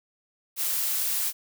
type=noise; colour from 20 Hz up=blue; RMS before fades=-27 dBFS; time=0.56-1.33 s; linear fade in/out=50 ms; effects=none